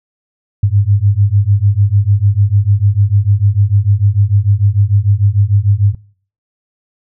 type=beating tone pair; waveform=sine; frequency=98 / 104.7 Hz; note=G2 / G#2; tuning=0 / +15 cents; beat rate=6.7 Hz; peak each=-11 dBFS; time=0.63-5.95 s; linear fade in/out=5 ms; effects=noise-tail reverb RT60 0.5 s tail -24 dB re dry